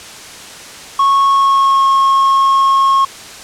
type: tone with pitch glide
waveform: triangle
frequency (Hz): 1100 to 1086.1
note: C#6 to C#6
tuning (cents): -14 to -36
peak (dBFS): -6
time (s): 0.99-3.05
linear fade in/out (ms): 5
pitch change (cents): -22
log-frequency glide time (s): 1.28-1.85
effects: white hiss -32 dBFS RMS until 3.43 s + low-pass 8000 Hz 12 dB/octave